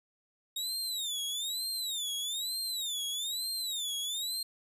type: tone with vibrato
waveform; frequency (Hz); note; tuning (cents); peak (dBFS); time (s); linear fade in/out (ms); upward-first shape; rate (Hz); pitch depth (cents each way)
sawtooth; 3729; A#7; 0; -30; 0.56-4.43; 5; sine; 1.1; 200
effects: resampled to 32000 Hz

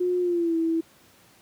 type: tone with pitch glide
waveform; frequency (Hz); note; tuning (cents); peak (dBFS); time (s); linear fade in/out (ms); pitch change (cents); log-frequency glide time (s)
sine; 359.5 to 327.8; F#4 to E4; -50 to -10; -21; 0-0.81; 10; -160; 0.2-0.56
effects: pink hiss -56 dBFS RMS until 1.41 s + high-pass 100 Hz 12 dB/octave

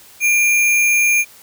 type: tone with sample-and-hold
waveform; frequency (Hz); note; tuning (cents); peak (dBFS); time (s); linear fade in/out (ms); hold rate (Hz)
sine; 2392; D7; +31; -11; 0.2-1.25; 50; 8820
effects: white hiss -44 dBFS RMS until 1.42 s

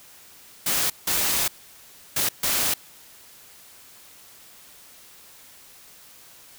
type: noise bursts at uneven times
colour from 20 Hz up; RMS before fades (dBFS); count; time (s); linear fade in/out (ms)
white; -23; 4; 0.66-0.9 / 1.07-1.48 / 2.16-2.29 / 2.43-2.74; 5
effects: white hiss -49 dBFS RMS until 6.58 s

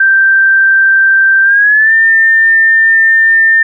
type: tone with pitch glide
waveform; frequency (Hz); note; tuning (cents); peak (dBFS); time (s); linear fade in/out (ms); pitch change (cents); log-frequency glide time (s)
sine; 1568 to 1801.2; G6 to A6; 0 to +40; -4; 0-3.63; 5; +240; 1.43-1.94
effects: none

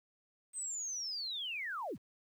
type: linear sweep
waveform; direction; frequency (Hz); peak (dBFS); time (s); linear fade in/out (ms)
sine; down; 8400 to 47.28; -37; 0.53-1.98; 50
effects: 11-bit

